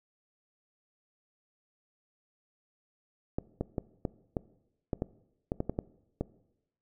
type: clicks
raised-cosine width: 2 ms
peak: -17 dBFS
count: 12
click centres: 3.385 / 3.61 / 3.782 / 4.052 / 4.368 / 4.932 / 5.021 / 5.519 / 5.604 / 5.696 / 5.789 / 6.21 s
effects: noise-tail reverb RT60 0.9 s tail -20 dB re dry